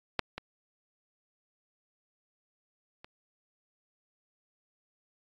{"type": "clicks", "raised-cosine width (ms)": 0.3, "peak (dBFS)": [-10, -21, -30], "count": 3, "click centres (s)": [0.193, 0.38, 3.045], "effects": ["AAC 64 kbps"]}